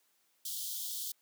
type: high-pass noise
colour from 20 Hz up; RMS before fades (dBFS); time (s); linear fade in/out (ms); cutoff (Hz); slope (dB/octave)
white; -39; 0.45-1.12; 5; 3100; 96
effects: white hiss -73 dBFS RMS until 1.21 s + high-pass 200 Hz 12 dB/octave